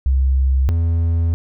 sine / triangle tone pair in turn, 66.2 / 83.41 Hz, C2 / E2, +21 / +21 cents, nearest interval major third, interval 400 cents, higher second, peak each -12 dBFS, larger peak neither, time 0.06-0.69 / 0.69-1.34 s, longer second, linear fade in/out 0 ms, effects none

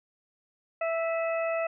harmonic tone with a mistuned harmonic, 659.3 Hz, E5, in tune, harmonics 1 / 2 / 3 / 4, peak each -27 / -36 / -39 / -38 dBFS, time 0.81-1.67 s, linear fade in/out 5 ms, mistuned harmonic 4, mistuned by -33 cents, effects none

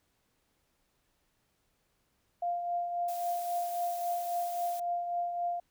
sine tone with tremolo, 698.5 Hz, F5, in tune, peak -28 dBFS, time 2.42-5.6 s, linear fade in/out 5 ms, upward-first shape triangle, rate 3.7 Hz, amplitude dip 50%
blue noise, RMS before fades -46 dBFS, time 3.08-4.8 s, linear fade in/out 5 ms
effects pink hiss -75 dBFS RMS until 5.7 s

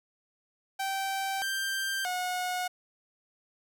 sawtooth tone with pitch steps, 777 / 1576 / 727 Hz, G5 / G6 / F#5, -16 / +9 / -31 cents, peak -26 dBFS, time 0.79-2.68 s, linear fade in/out 10 ms, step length 630 ms, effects none

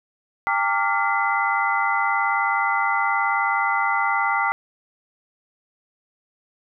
sine tone cluster, 801 / 900 / 1163 / 1398 / 2024 Hz, G5 / A5 / D6 / F6 / B6, +37 / +39 / -17 / +1 / +42 cents, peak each -25 dBFS, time 0.47-4.52 s, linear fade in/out 0 ms, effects none

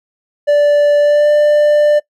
triangle tone with pitch glide, 584 to 593.5 Hz, D5 to D5, -10 to +18 cents, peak -5 dBFS, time 0.47-2 s, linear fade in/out 20 ms, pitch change +28 cents, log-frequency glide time 0.99-1.3 s, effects noise-tail reverb RT60 0.1 s tail -21 dB re dry

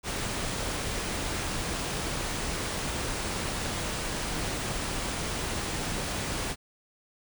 pink band-stop noise, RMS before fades -32 dBFS, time 0.03-6.56 s, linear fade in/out 50 ms, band 11000 to 16000 Hz, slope 96 dB/octave, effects none

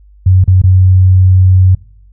sine tone with dropouts, 93 Hz, F#2, 9 cents sharp, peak -3 dBFS, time 0.26-1.75 s, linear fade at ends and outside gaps 5 ms, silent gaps 0.441-0.477 / 0.618-0.637 s, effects noise-tail reverb RT60 0.6 s tail -22 dB re dry + added 50 Hz sine -38 dBFS peak until 2.12 s

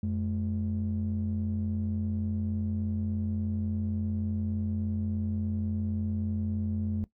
triangle ring-modulated tone, 61.74 Hz, B1, in tune, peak -22 dBFS, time 0.03-7.04 s, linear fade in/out 0 ms, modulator 152 Hz, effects noise-tail reverb RT60 0.1 s tail -17 dB re dry + tanh soft clip ceiling -21 dBFS

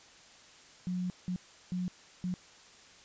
sine tone bursts at uneven times, 180.9 Hz, F#3, 39 cents flat, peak -31 dBFS, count 4, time 0.87-1.1 / 1.28-1.36 / 1.72-1.88 / 2.24-2.34 s, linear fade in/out 0 ms, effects white hiss -56 dBFS RMS until 3.04 s + resampled to 16000 Hz

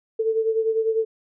sine beating tone pair, 443.7 / 453.7 Hz, A4 / A#4, +14 / -47 cents, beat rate 10 Hz, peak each -20 / -26 dBFS, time 0.19-1.05 s, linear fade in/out 10 ms, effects none

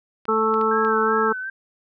clicks, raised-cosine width 0.3 ms, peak -23 dBFS, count 4, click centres 0.254 / 0.541 / 0.613 / 0.849 s
harmonic tone, 220 Hz, A3, in tune, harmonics 1 / 2 / 4 / 5 / 6, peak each -27 / -21 / -27 / -27 / -21 dBFS, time 0.28-1.33 s, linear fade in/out 10 ms
sine tone with vibrato, 1573 Hz, G6, 6 cents sharp, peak -27 dBFS, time 0.71-1.5 s, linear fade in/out 5 ms, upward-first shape sine, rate 2.6 Hz, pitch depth 75 cents each way
effects none

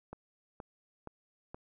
click train, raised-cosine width 1 ms, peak -29 dBFS, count 4, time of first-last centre 0.13-1.545 s, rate 2.12 Hz, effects none

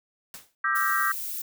white noise with exponential decay, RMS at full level -38 dBFS, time 0.34-0.55 s, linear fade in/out 1 ms, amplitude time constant 45 ms
sine chord, E half-diminished seventh, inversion third, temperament just, 1186.7 / 1318.5 / 1582.2 / 1898.7 Hz, D6 / E6 / G6 / Bb6, +18 / 0 / +16 / +31 cents, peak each -28 / -28 / -26 / -30 dBFS, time 0.64-1.12 s, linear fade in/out 5 ms
violet noise, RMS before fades -33 dBFS, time 0.75-1.42 s, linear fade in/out 5 ms
effects none

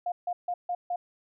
sine tone bursts, 709 Hz, F5, 26 cents sharp, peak -27 dBFS, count 5, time 0.06-0.96 s, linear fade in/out 5 ms, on 60 ms, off 150 ms, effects none

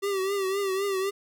square tone with vibrato, 390 Hz, G4, 9 cents flat, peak -26 dBFS, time 0.02-1.11 s, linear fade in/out 20 ms, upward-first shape triangle, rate 3.9 Hz, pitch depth 77 cents each way, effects none

